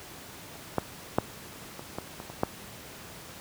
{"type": "clicks", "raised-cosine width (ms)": 1, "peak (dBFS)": [-30, -10, -7, -25, -18, -23, -26, -9], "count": 8, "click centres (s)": [0.555, 0.783, 1.185, 1.794, 1.985, 2.201, 2.3, 2.434], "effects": ["pink hiss -45 dBFS RMS until 3.4 s", "high-pass 80 Hz 12 dB/octave"]}